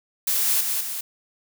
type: noise with echo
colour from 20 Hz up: blue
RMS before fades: -22 dBFS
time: 0.27-0.61 s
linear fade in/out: 5 ms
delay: 200 ms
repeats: 2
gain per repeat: -4 dB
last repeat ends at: 1.01 s
effects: none